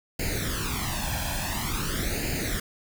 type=noise with flanger; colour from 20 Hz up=pink; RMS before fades=-29 dBFS; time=0.19-2.6 s; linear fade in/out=5 ms; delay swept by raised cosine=0.43 to 1.22 ms; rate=0.48 Hz; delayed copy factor=+0.8; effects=none